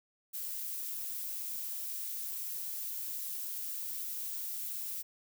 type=noise; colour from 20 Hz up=violet; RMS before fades=-39 dBFS; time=0.33-5.03 s; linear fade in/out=20 ms; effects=none